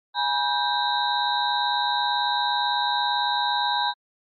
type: tone cluster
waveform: sine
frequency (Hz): 831 / 969 / 1569 / 3769 / 4006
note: G#5 / B5 / G6 / A#7 / B7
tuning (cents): +1 / -33 / +1 / +18 / +24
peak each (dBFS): -26 / -25 / -30 / -28 / -30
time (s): 0.14-3.94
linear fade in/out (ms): 50
effects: MP3 32 kbps